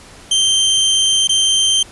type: tone with dropouts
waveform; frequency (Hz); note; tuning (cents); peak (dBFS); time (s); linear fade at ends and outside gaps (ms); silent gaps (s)
sawtooth; 3136; G7; 0; -8; 0.31-1.83; 5; 1.274-1.292
effects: pink hiss -40 dBFS RMS until 1.91 s + resampled to 24000 Hz